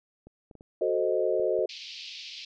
clicks, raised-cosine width 2 ms, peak -35 dBFS, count 6, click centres 0.27 / 0.512 / 0.553 / 0.609 / 1.398 / 1.59 s
sine chord, F# diminished seventh, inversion none, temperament equal, 370 / 440 / 523.3 / 622.3 Hz, F#4 / A4 / C5 / Eb5, 0 / 0 / 0 / 0 cents, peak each -29 dBFS, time 0.81-1.66 s, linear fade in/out 5 ms
white band-pass noise, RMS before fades -42 dBFS, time 1.69-2.45 s, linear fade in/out 5 ms, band 2400 to 5100 Hz, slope 48 dB/octave
effects none

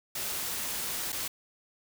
white noise with dropouts, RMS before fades -34 dBFS, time 0.15-1.28 s, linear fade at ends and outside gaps 5 ms, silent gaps 1.122-1.126 s, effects none

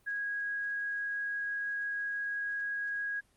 sine tone, 1649 Hz, G#6, 13 cents flat, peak -32 dBFS, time 0.06-3.21 s, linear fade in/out 20 ms, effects pink hiss -69 dBFS RMS until 3.36 s + Opus 32 kbps

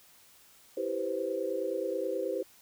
sine chord, C major seventh, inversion first, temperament equal, 329.6 / 392 / 493.9 / 523.3 Hz, E4 / G4 / B4 / C5, 0 / 0 / 0 / 0 cents, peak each -38 / -35 / -36 / -34 dBFS, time 0.77-2.43 s, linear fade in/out 5 ms, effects white hiss -59 dBFS RMS until 2.61 s

